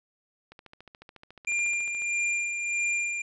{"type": "click train", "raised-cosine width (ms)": 0.3, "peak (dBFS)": -31, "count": 22, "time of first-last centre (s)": [0.52, 2.02], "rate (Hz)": 14}
{"type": "tone with tremolo", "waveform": "square", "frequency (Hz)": 2395, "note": "D7", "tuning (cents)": 33, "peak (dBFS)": -25, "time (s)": [1.47, 3.22], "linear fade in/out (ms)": 5, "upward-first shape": "sine", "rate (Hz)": 1.6, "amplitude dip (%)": 45}
{"effects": ["resampled to 22050 Hz"]}